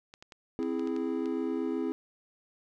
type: clicks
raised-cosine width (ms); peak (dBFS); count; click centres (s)
0.2; -30; 8; 0.139 / 0.225 / 0.322 / 0.629 / 0.795 / 0.874 / 0.964 / 1.258
type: chord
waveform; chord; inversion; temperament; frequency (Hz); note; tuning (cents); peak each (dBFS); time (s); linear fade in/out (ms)
triangle; C augmented; none; equal; 261.6 / 329.6 / 415.3; C4 / E4 / G#4; 0 / 0 / 0; -31 / -31 / -33; 0.59-1.92; 0
effects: none